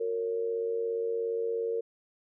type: tone with amplitude modulation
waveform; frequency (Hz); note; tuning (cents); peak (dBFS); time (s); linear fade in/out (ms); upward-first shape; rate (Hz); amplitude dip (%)
sine; 460.3; A#4; -22; -25; 0-1.81; 10; sine; 97.1; 65
effects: none